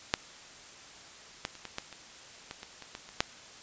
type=clicks; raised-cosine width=0.2 ms; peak=-6 / -14 / -29 / -22 / -16 / -27 / -21 / -24 / -26 / -22 / -29 / -7 dBFS; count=12; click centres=0.139 / 1.451 / 1.553 / 1.653 / 1.784 / 1.927 / 2.511 / 2.631 / 2.823 / 2.951 / 3.09 / 3.205 s; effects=white hiss -50 dBFS RMS until 3.62 s + resampled to 16000 Hz